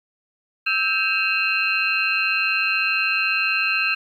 sine tone cluster, 1308 / 1574 / 2549 / 2742 / 4133 Hz, E6 / G6 / D#7 / F7 / C8, -14 / +7 / +41 / -32 / -22 cents, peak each -29 / -26 / -22 / -23 / -30 dBFS, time 0.66-3.95 s, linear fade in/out 10 ms, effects 9-bit

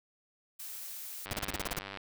blue noise, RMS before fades -43 dBFS, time 0.59-1.26 s, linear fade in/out 10 ms
click train, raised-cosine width 0.3 ms, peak -25 dBFS, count 71, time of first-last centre 1.26-1.973 s, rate 98.2 Hz
pink noise bursts, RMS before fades -34 dBFS, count 9, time 1.31-1.789 s, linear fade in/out 2 ms, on 23 ms, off 34 ms
effects none

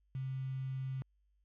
sine tone with quantisation, 132 Hz, C3, 16 cents sharp, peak -36 dBFS, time 0.15-1.02 s, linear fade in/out 0 ms, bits 9, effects added 50 Hz sine -70 dBFS peak until 1.44 s + low-pass 2000 Hz 12 dB/octave

